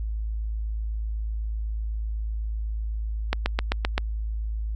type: click train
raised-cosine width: 0.3 ms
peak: -7 dBFS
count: 6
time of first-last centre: 3.33-3.979 s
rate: 7.7 Hz
effects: added 54 Hz sine -26 dBFS peak until 4.75 s